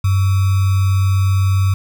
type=tone with sample-and-hold; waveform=sine; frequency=96.1 Hz; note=G2; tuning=34 cents flat; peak=-11 dBFS; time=0.04-1.74 s; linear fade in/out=5 ms; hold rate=1225 Hz; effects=none